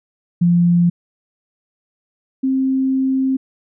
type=tone pair in turn; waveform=sine; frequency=173.4 / 264.6 Hz; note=F3 / C4; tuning=-12 / +20 cents; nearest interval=perfect fifth; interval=732 cents; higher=second; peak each=-10 / -14 dBFS; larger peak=first; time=0.41-0.9 / 2.43-3.37 s; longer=second; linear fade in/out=10 ms; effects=none